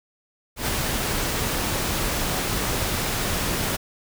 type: noise with ADSR envelope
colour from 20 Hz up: pink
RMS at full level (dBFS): -23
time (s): 0.56-3.77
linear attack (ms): 120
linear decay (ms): 4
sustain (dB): -2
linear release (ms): 15
effects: none